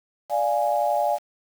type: chord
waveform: sine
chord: D diminished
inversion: none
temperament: equal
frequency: 587.3 / 698.5 / 830.6 Hz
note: D5 / F5 / Ab5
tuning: 0 / 0 / 0 cents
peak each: -24 dBFS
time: 0.29-1.19 s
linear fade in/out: 50 ms
effects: 7-bit